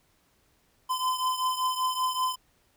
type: beating tone pair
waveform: square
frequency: 1021 / 1026.2 Hz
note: C6 / C6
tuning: -43 / -34 cents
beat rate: 5.2 Hz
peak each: -28 / -32 dBFS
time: 0.89-2.36 s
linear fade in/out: 20 ms
effects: pink hiss -67 dBFS RMS until 2.76 s